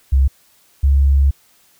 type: tone pair in turn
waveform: sine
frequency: 67.1 / 69.15 Hz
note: C2 / C#2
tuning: +44 / -4 cents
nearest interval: minor second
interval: 52 cents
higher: second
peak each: -9 dBFS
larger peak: neither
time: 0.12-0.28 / 0.83-1.31 s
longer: second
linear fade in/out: 10 ms
effects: white hiss -54 dBFS RMS until 1.79 s